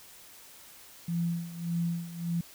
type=tone with tremolo; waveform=sine; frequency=170 Hz; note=F3; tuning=46 cents flat; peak=-26 dBFS; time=1.08-2.41 s; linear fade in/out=5 ms; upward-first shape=sine; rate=1.7 Hz; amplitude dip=80%; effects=white hiss -52 dBFS RMS until 2.54 s